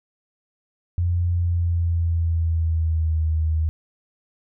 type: tone with pitch glide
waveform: sine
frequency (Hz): 87.31 to 79.14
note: F2 to D#2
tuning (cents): 0 to +30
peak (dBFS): -18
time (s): 0.98-3.69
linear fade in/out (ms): 0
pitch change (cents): -170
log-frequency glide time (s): 1.32-3.24
effects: none